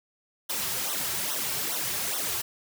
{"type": "noise with flanger", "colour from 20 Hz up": "white", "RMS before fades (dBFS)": -30, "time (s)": [0.49, 2.42], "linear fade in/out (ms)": 10, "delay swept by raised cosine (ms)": [0.41, 4.11], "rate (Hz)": 2.4, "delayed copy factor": -0.95, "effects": []}